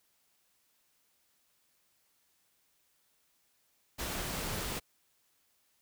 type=noise; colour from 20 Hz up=pink; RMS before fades=-37 dBFS; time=3.98-4.8 s; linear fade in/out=20 ms; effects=white hiss -73 dBFS RMS until 5.81 s